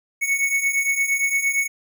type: beating tone pair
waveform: square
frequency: 2209 / 2217.7 Hz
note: C#7 / C#7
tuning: -7 / 0 cents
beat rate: 8.7 Hz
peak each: -25 / -21 dBFS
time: 0.21-1.68 s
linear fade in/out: 20 ms
effects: none